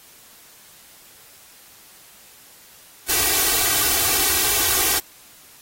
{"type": "noise with comb filter", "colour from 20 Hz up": "white", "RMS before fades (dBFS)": -19, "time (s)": [3.08, 5], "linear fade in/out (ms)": 20, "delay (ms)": 2.6, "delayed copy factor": 1, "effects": ["white hiss -48 dBFS RMS until 5.61 s", "AAC 48 kbps"]}